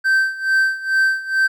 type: tone with tremolo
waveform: triangle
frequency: 1555 Hz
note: G6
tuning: 14 cents flat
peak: -10 dBFS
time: 0.04-1.48 s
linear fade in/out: 20 ms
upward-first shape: sine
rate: 2.3 Hz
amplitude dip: 85%
effects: none